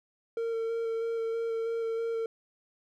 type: tone with vibrato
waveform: triangle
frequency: 456.3 Hz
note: A#4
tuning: 37 cents flat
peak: -27 dBFS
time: 0.37-2.26 s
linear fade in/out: 2 ms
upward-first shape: square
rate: 3.1 Hz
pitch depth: 12 cents each way
effects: none